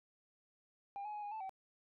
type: tone with pitch steps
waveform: sine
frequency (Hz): 801 / 842 / 836 / 822 / 876 / 766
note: G5 / G#5 / G#5 / G#5 / A5 / G5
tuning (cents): +37 / +24 / +11 / -18 / -8 / -40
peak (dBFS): -39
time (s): 0.96-1.494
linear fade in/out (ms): 0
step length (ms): 89
effects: tanh soft clip ceiling -40 dBFS